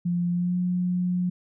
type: tone with pitch glide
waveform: sine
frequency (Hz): 174.61 to 179.52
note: F3 to F3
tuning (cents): 0 to +48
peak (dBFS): -22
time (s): 0.05-1.3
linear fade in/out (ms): 10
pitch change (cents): +48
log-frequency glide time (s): 0.31-0.56
effects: none